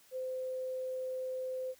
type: tone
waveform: sine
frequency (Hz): 515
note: C5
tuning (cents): -28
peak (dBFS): -35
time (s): 0.11-1.75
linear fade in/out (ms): 50
effects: white hiss -63 dBFS RMS until 1.79 s